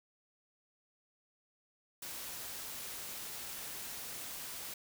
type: noise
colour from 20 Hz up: white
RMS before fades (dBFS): -44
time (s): 2.02-4.74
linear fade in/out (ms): 5
effects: none